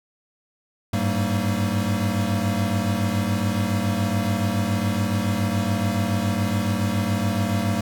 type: tone cluster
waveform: square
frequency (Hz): 98.1 / 105.2 / 191.7 / 228.7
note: G2 / G#2 / G3 / A#3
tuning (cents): +2 / +23 / -38 / -33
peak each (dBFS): -27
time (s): 0.93-7.81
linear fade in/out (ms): 5
effects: none